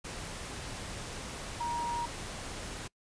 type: tone in noise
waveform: sine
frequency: 946 Hz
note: A#5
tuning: 25 cents sharp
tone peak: -31 dBFS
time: 1.6-2.06 s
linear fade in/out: 10 ms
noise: pink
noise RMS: -41 dBFS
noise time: 0.04-2.88 s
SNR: +7 dB
effects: noise-tail reverb RT60 0.1 s tail -24 dB re dry + resampled to 22050 Hz